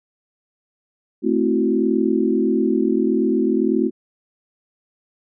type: chord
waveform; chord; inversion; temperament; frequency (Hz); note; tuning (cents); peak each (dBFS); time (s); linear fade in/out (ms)
sine; F# half-diminished seventh; first; equal; 220 / 261.6 / 329.6 / 370; A3 / C4 / E4 / F#4; 0 / 0 / 0 / 0; -21; 1.22-3.91; 50
effects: none